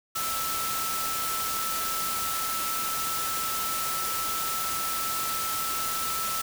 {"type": "tone in noise", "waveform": "sine", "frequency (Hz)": 1318.5, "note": "E6", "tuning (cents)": 0, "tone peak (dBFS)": -31, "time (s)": [0.15, 6.42], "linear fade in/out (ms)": 10, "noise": "white", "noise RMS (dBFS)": -31, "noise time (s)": [0.15, 6.42], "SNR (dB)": -3, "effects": []}